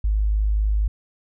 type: tone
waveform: sine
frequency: 52.1 Hz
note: G#1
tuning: 6 cents sharp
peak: -17 dBFS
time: 0.04-0.88 s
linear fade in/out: 5 ms
effects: none